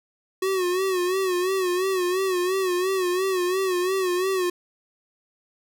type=tone with vibrato; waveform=square; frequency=370 Hz; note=F#4; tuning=in tune; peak=-22 dBFS; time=0.42-4.5 s; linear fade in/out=5 ms; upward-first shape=sine; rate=2.9 Hz; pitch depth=76 cents each way; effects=none